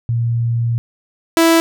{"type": "tone pair in turn", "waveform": ["sine", "sawtooth"], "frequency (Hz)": [117.2, 329.9], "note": ["A#2", "E4"], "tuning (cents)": [10, 1], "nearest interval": "octave + tritone", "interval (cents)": 1791, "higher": "second", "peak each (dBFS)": [-14, -5], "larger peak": "second", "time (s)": [[0.09, 0.78], [1.37, 1.6]], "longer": "first", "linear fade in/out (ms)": 0, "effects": []}